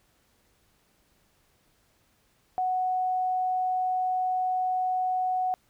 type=tone; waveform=sine; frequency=740 Hz; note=F#5; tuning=in tune; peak=-24 dBFS; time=2.58-5.54 s; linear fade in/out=0 ms; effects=pink hiss -67 dBFS RMS until 5.69 s